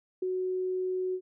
sine tone with ADSR envelope, 370 Hz, F#4, in tune, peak -25 dBFS, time 0.22-1.21 s, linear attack 7 ms, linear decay 5 ms, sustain -3 dB, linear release 69 ms, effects none

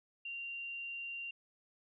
sine tone, 2770 Hz, F7, 15 cents flat, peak -40 dBFS, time 0.25-1.31 s, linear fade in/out 5 ms, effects none

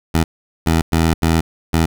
15% pulse tone bursts at uneven times, 81.7 Hz, E2, 15 cents flat, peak -6 dBFS, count 5, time 0.14-0.24 / 0.66-0.82 / 0.92-1.14 / 1.22-1.41 / 1.73-1.86 s, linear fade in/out 10 ms, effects none

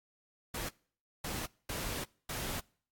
pink noise bursts at uneven times, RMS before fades -38 dBFS, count 4, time 0.54-0.69 / 1.24-1.46 / 1.69-2.04 / 2.29-2.6 s, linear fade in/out 5 ms, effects noise-tail reverb RT60 0.5 s tail -25 dB re dry + AAC 64 kbps

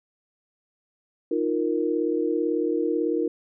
sine chord, Eb suspended second, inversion none, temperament equal, 311.1 / 349.2 / 466.2 Hz, Eb4 / F4 / Bb4, 0 / 0 / 0 cents, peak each -26 dBFS, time 1.31-3.28 s, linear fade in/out 5 ms, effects none

